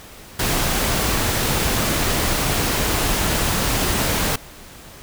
pink noise, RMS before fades -20 dBFS, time 0.39-4.36 s, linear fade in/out 5 ms, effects pink hiss -41 dBFS RMS until 5.02 s

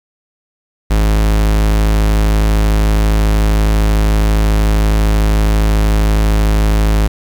45% pulse tone, 52.8 Hz, G#1, 29 cents sharp, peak -9 dBFS, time 0.9-7.08 s, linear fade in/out 10 ms, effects 7-bit

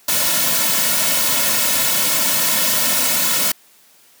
white noise with comb filter, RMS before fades -17 dBFS, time 0.08-3.52 s, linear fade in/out 5 ms, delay 2.5 ms, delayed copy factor -1, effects white hiss -51 dBFS RMS until 4.2 s + high-pass 150 Hz 12 dB/octave

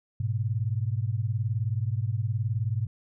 sine beating tone pair, 104.1 / 123.1 Hz, G#2 / B2, +5 / -5 cents, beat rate 19 Hz, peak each -27 / -29 dBFS, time 0.2-2.87 s, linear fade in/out 5 ms, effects none

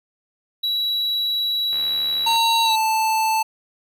triangle tone, 3908 Hz, B7, 19 cents flat, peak -18 dBFS, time 0.63-2.76 s, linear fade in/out 10 ms
click train, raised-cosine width 0.3 ms, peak -21 dBFS, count 47, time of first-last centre 1.73-2.359 s, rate 73.1 Hz
square tone with pitch glide, 916 to 881.2 Hz, A#5 to A5, -31 to +2 cents, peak -18 dBFS, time 2.26-3.43 s, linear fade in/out 10 ms, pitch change -67 cents, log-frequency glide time 2.64-2.73 s
effects none

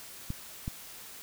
clicks, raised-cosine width 5 ms, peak -21 dBFS, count 2, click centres 0.304 / 0.679 s, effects white hiss -47 dBFS RMS until 1.22 s

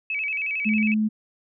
sine tone with vibrato, 2432 Hz, D#7, 40 cents flat, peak -24 dBFS, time 0.1-0.94 s, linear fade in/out 2 ms, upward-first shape square, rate 11 Hz, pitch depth 110 cents each way
sine tone, 215.5 Hz, A3, 36 cents flat, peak -19 dBFS, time 0.65-1.09 s, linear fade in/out 20 ms
effects none

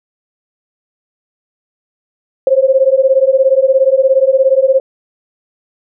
sine beating tone pair, 523.3 / 540.3 Hz, C5 / C#5, 0 / -44 cents, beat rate 17 Hz, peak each -10 dBFS, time 2.47-4.8 s, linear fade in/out 2 ms, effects none

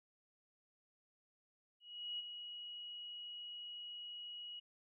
sine tone with ADSR envelope, 2907 Hz, F#7, 31 cents flat, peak -39 dBFS, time 1.8-4.6 s, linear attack 390 ms, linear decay 23 ms, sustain -7 dB, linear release 12 ms, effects none

